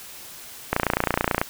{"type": "click train", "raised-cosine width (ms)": 0.5, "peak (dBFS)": -4, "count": 21, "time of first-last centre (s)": [0.73, 1.415], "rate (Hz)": 29.2, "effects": ["white hiss -41 dBFS RMS until 1.49 s"]}